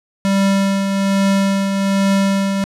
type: tone with tremolo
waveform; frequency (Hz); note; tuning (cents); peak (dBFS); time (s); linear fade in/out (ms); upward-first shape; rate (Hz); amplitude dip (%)
square; 196; G3; 0; -12; 0.25-2.64; 0; triangle; 1.2; 45
effects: low-pass 10000 Hz 12 dB/octave